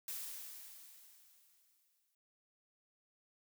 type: noise with exponential decay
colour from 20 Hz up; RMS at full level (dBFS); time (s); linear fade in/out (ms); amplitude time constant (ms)
blue; -42; 0.08-2.15; 2; 450
effects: noise-tail reverb RT60 0.1 s tail -26 dB re dry